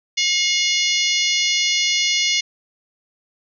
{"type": "harmonic tone with a mistuned harmonic", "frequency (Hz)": 718, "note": "F5", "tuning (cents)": 48, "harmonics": [3, 4, 5, 6, 7, 8, 9], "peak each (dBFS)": [-22, -23, -24, -25, -25, -26, -27], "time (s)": [0.17, 2.41], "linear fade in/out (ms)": 10, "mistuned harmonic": 5, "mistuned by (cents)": -63, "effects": []}